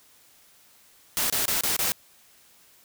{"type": "noise bursts", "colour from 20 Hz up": "white", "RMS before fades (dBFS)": -25, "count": 5, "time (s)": [1.17, 1.92], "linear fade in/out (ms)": 0, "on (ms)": 130, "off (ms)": 25, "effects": ["white hiss -57 dBFS RMS until 2.84 s"]}